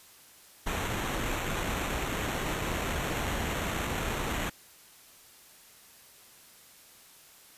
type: noise with sample-and-hold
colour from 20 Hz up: pink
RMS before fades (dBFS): -32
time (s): 0.66-4.5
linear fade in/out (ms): 10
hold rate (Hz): 4900
effects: white hiss -55 dBFS RMS until 7.57 s + resampled to 32000 Hz